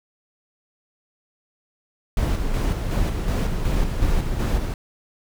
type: noise with tremolo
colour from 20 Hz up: brown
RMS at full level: -20 dBFS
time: 2.17-4.74 s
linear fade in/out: 2 ms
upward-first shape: square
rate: 2.7 Hz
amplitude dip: 40%
effects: none